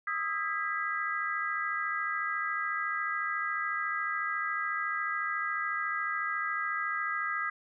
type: chord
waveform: sine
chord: E major seventh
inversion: third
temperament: equal with one note detuned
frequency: 1244.5 / 1318.5 / 1628 / 1975.5 Hz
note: D#6 / E6 / G#6 / B6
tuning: 0 / 0 / -35 / 0 cents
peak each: -34 / -39 / -35 / -35 dBFS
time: 0.07-7.5 s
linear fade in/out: 5 ms
effects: none